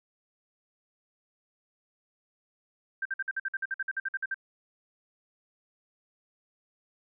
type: tone bursts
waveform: sine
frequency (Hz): 1571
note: G6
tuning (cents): +3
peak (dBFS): -28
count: 16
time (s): 3.02-4.344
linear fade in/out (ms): 5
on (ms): 34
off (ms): 52
effects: none